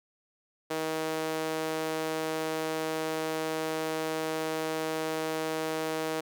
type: tone with high-pass filter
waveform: sawtooth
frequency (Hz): 158.5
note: D#3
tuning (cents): +32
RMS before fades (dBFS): -32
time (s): 0.7-6.21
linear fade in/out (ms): 10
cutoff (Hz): 430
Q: 1.6
effects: none